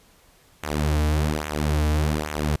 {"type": "tone with flanger", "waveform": "sawtooth", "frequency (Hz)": 75.7, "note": "D#2", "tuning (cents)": -47, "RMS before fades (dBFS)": -23, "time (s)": [0.63, 2.56], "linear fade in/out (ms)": 5, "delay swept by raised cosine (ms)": [0.2, 5.6], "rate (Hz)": 1.2, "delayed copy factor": -0.8, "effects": ["pink hiss -56 dBFS RMS until 2.6 s", "resampled to 32000 Hz"]}